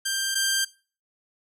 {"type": "tone pair in turn", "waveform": "10% pulse", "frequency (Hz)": [1581, 1581], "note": ["G6", "G6"], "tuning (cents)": [14, 14], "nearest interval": "unison", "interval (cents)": 0, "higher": "neither", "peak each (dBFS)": [-16, -13], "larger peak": "second", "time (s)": [[0.05, 0.35], [0.35, 0.65]], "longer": "neither", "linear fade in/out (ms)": 10, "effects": ["noise-tail reverb RT60 0.4 s tail -23 dB re dry"]}